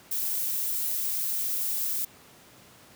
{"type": "noise", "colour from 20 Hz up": "violet", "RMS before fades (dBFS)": -29, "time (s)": [0.11, 2.05], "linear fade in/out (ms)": 5, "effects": ["pink hiss -53 dBFS RMS until 2.95 s", "high-pass 100 Hz 12 dB/octave"]}